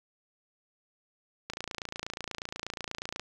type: click train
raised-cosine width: 0.2 ms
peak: -18 dBFS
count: 49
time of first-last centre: 1.5-3.196 s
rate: 28.3 Hz
effects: 10-bit